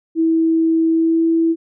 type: tone with pitch glide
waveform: sine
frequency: 325.5 to 328.9 Hz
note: E4 to E4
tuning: -22 to -4 cents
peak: -12 dBFS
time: 0.15-1.56 s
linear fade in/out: 50 ms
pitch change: +18 cents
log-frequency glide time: 0.89-1.25 s
effects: none